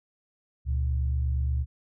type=tone pair together; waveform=sine; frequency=71.2 / 119.74 Hz; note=C#2 / A#2; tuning=+47 / +47 cents; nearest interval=major sixth; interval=900 cents; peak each=-24 / -32 dBFS; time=0.65-1.66 s; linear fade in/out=50 ms; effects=none